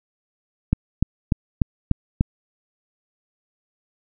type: click train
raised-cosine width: 5 ms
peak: -4 dBFS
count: 6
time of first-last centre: 0.73-2.209 s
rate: 3.38 Hz
effects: none